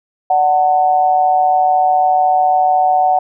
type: tone with amplitude modulation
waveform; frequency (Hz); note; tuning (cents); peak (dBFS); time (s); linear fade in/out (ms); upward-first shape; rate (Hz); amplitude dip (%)
sine; 744; F#5; +9; -6; 0.3-3.19; 5; sine; 154; 70
effects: none